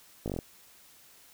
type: slowing click train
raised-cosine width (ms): 2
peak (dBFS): -20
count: 7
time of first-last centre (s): 0.26-0.389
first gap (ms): 18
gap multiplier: 1.07
effects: white hiss -57 dBFS RMS until 1.33 s